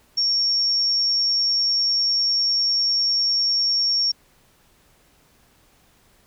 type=tone with amplitude modulation; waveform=sine; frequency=5510 Hz; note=F8; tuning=24 cents flat; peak=-16 dBFS; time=0.17-4.12 s; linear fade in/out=10 ms; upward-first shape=sine; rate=230 Hz; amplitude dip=30%; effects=pink hiss -58 dBFS RMS until 6.26 s